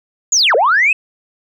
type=linear two-way sweep; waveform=sine; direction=down then up; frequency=7060 to 415.3 to 2642 Hz; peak=-8 dBFS; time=0.32-0.93 s; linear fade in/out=5 ms; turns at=0.55 s; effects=tanh soft clip ceiling -4 dBFS